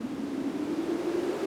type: noise with low-pass filter sweep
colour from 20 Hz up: violet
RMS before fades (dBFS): -31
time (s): 0-1.46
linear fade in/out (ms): 10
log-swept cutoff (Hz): 250 to 380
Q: 9.2
effects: none